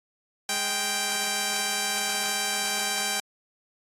5% pulse tone pair together, 207.7 / 784.2 Hz, G#3 / G5, 0 / 0 cents, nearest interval octave + major seventh, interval 2300 cents, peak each -23 / -14 dBFS, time 0.49-3.2 s, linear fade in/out 2 ms, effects AAC 64 kbps

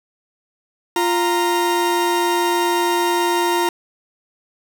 40% pulse tone pair together, 349.2 / 929 Hz, F4 / A#5, 0 / -6 cents, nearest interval octave + perfect fourth, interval 1694 cents, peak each -18 dBFS, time 0.96-3.69 s, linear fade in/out 2 ms, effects none

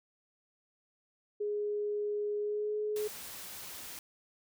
sine tone with pitch glide, 415.6 to 423.1 Hz, G#4 to G#4, +1 to +32 cents, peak -31 dBFS, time 1.4-3.08 s, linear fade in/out 10 ms, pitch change +31 cents, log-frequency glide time 2.4-2.76 s
white noise, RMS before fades -45 dBFS, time 2.96-3.99 s, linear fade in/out 2 ms
effects none

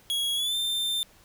45% pulse tone with pitch glide, 3322 to 3581 Hz, G#7 to A7, 0 to +30 cents, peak -25 dBFS, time 0.1-1.03 s, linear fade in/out 0 ms, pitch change +130 cents, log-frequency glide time 0.35-0.56 s, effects pink hiss -57 dBFS RMS until 1.24 s

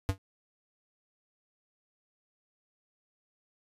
square tone with exponential decay, 96.2 Hz, G2, 32 cents flat, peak -21 dBFS, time 0.09-0.18 s, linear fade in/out 0 ms, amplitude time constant 18 ms, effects resampled to 32000 Hz

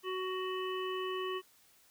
harmonic tone, 372.6 Hz, F#4, 12 cents sharp, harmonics 1 / 3 / 5 / 7 / 8, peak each -36 / -40 / -47 / -50 / -44 dBFS, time 0.03-1.42 s, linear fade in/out 50 ms, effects white hiss -65 dBFS RMS until 1.9 s

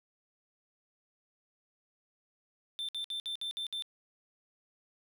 triangle tone bursts, 3558 Hz, A7, 19 cents sharp, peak -33 dBFS, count 7, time 2.79-3.823 s, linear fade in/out 0 ms, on 97 ms, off 59 ms, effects none

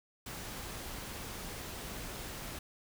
pink noise, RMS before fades -43 dBFS, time 0.26-2.59 s, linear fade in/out 5 ms, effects none

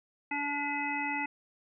harmonic tone with a mistuned harmonic, 288.1 Hz, D4, 33 cents flat, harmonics 1 / 3 / 5 / 7 / 9, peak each -38 / -35 / -43 / -35 / -37 dBFS, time 0.31-1.26 s, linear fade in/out 5 ms, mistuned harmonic 9, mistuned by -23 cents, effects none

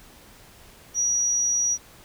sine tone, 5790 Hz, F#8, 38 cents flat, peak -20 dBFS, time 0.94-1.78 s, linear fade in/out 50 ms, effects pink hiss -50 dBFS RMS until 2.04 s

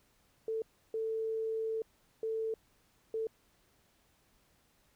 sine tone bursts at uneven times, 444.5 Hz, A4, 18 cents sharp, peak -32 dBFS, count 4, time 0.48-0.62 / 0.94-1.82 / 2.23-2.54 / 3.14-3.27 s, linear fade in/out 2 ms, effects pink hiss -70 dBFS RMS until 4.95 s

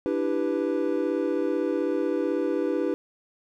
triangle chord, E minor seventh, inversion third, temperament equal, 293.7 / 329.6 / 392 / 493.9 Hz, D4 / E4 / G4 / B4, 0 / 0 / 0 / 0 cents, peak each -27 dBFS, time 0.06-2.94 s, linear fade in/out 0 ms, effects none

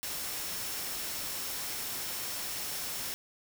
sine tone in noise, 5420 Hz, E8, 47 cents sharp, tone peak -46 dBFS, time 0.03-3.14 s, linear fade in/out 0 ms, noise white, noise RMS -37 dBFS, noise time 0.03-3.14 s, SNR -12 dB, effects none

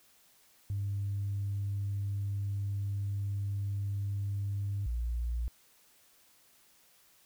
sine tone pair in turn, 100 / 58.81 Hz, G2 / A#1, +35 / +16 cents, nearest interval major sixth, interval 919 cents, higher first, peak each -30 / -29 dBFS, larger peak second, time 0.7-4.86 / 4.86-5.48 s, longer first, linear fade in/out 0 ms, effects tanh soft clip ceiling -27 dBFS + white hiss -64 dBFS RMS until 7.25 s

